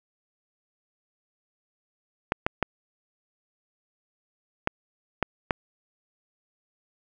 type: clicks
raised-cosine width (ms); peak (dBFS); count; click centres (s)
0.5; -7; 6; 2.321 / 2.465 / 2.627 / 4.674 / 5.227 / 5.508
effects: none